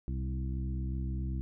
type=harmonic tone with a mistuned harmonic; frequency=65.4 Hz; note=C2; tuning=in tune; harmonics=1 / 2 / 3 / 4 / 5; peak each=-33 / -38 / -42 / -48 / -47 dBFS; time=0.08-1.41 s; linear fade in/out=0 ms; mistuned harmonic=2; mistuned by=-30 cents; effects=none